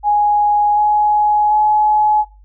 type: tone with pitch steps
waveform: sine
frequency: 830.6 / 839.3 / 848.1 Hz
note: G#5 / G#5 / G#5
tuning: 0 / +18 / +36 cents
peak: -10 dBFS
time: 0.03-2.25 s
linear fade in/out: 50 ms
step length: 740 ms
effects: noise-tail reverb RT60 0.3 s tail -20 dB re dry + added 49 Hz sine -41 dBFS peak until 2.44 s